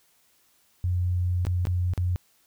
sine tone with dropouts, 89.5 Hz, F2, 43 cents sharp, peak -22 dBFS, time 0.84-2.16 s, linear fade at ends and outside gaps 0 ms, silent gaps 1.451-1.468 / 1.653-1.67 / 1.936-1.977 s, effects white hiss -64 dBFS RMS until 2.46 s

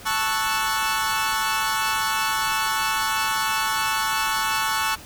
sawtooth chord, F# minor seventh, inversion first, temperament equal, 880 / 1108.7 / 1318.5 / 1480 Hz, A5 / C#6 / E6 / F#6, 0 / 0 / 0 / 0 cents, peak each -22 / -23 / -25 / -24 dBFS, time 0.05-4.96 s, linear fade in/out 20 ms, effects pink hiss -42 dBFS RMS until 5.05 s

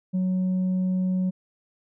sine tone with tanh clipping, 185 Hz, F#3, in tune, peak -22 dBFS, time 0.13-1.31 s, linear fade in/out 20 ms, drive 2 dB, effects none

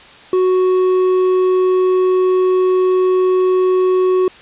sine tone with hard clipping, 370 Hz, F#4, in tune, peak -12 dBFS, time 0.33-4.28 s, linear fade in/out 2 ms, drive 5 dB, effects white hiss -40 dBFS RMS until 4.41 s + resampled to 8000 Hz

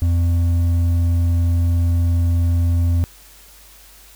triangle tone with hard clipping, 85.7 Hz, F2, 32 cents flat, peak -15 dBFS, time 0.02-3.04 s, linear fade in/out 0 ms, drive 8 dB, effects added 49 Hz sine -48 dBFS peak until 4.15 s + white hiss -46 dBFS RMS until 4.15 s

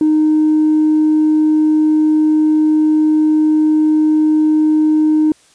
triangle tone with tanh clipping, 308.7 Hz, D#4, 14 cents flat, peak -9 dBFS, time 0.01-5.32 s, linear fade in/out 2 ms, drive 5 dB, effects white hiss -50 dBFS RMS until 5.54 s + resampled to 22050 Hz

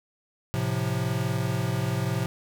square chord, F major, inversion first, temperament equal, 110 / 130.81 / 174.61 Hz, A2 / C3 / F3, 0 / 0 / 0 cents, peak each -30 / -29 / -32 dBFS, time 0.54-2.26 s, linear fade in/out 0 ms, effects none

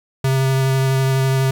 square tone with vibrato, 133.3 Hz, C3, 33 cents sharp, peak -15 dBFS, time 0.24-1.51 s, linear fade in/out 5 ms, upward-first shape sine, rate 12 Hz, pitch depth 11 cents each way, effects 9-bit

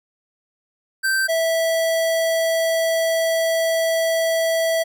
square tone pair in turn, 1559 / 655.5 Hz, G6 / E5, -10 / -10 cents, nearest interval octave + minor third, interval 1500 cents, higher first, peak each -18 dBFS, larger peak neither, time 1.03-1.28 / 1.28-4.84 s, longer second, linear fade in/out 20 ms, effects none

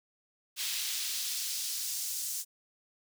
pink noise with high-pass filter sweep, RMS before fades -35 dBFS, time 0.56-2.45 s, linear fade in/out 50 ms, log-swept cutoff 3100 to 6900 Hz, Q 1.2, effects none

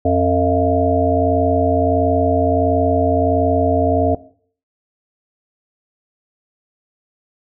harmonic tone with a mistuned harmonic, 90 Hz, F#2, 47 cents flat, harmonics 1 / 3 / 5 / 7 / 8, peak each -19 / -19 / -19 / -19 / -19 dBFS, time 0.05-4.15 s, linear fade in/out 5 ms, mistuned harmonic 8, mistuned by -70 cents, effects noise-tail reverb RT60 0.5 s tail -17 dB re dry

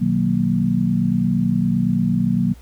sine chord, B major seventh, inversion none, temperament equal, 123.47 / 155.56 / 185 / 233.1 Hz, B2 / D#3 / F#3 / A#3, 0 / 0 / 0 / 0 cents, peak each -24 / -24 / -19 / -20 dBFS, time 0-2.54 s, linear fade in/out 20 ms, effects added 60 Hz sine -41 dBFS peak until 2.61 s + pink hiss -52 dBFS RMS until 2.61 s

